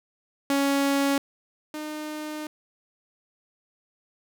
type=tone pair in turn; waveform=sawtooth; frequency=278.4 / 304.9 Hz; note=C#4 / D#4; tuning=+8 / -35 cents; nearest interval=major second; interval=157 cents; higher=second; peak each=-17 / -28 dBFS; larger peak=first; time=0.5-1.18 / 1.74-2.47 s; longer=second; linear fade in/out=2 ms; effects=none